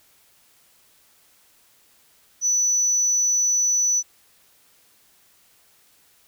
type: tone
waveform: sine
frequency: 5960 Hz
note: F#8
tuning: 12 cents sharp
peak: -16 dBFS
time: 2.41-4.03 s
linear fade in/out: 50 ms
effects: tanh soft clip ceiling -14 dBFS + white hiss -58 dBFS RMS until 6.27 s